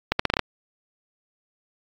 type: accelerating click train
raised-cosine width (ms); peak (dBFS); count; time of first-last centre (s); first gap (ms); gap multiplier
0.3; -3; 7; 0.12-0.393; 74; 0.8
effects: AAC 64 kbps